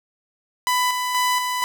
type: tone with tremolo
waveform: sawtooth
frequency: 997 Hz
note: B5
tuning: 16 cents sharp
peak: -14 dBFS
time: 0.67-1.64 s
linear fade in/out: 0 ms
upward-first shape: square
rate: 2.1 Hz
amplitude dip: 40%
effects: none